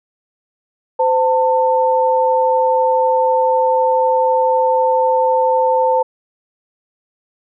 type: tone pair together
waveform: sine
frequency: 514.6 / 894 Hz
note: C5 / A5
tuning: -29 / +27 cents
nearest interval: minor seventh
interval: 956 cents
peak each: -14 dBFS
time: 0.99-6.03 s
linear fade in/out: 10 ms
effects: none